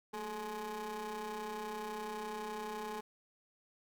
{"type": "ring-modulated tone", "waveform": "30% pulse", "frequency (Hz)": 207.7, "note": "G#3", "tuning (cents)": 0, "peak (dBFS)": -34, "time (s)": [0.13, 3.01], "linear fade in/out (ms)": 10, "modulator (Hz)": 639, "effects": []}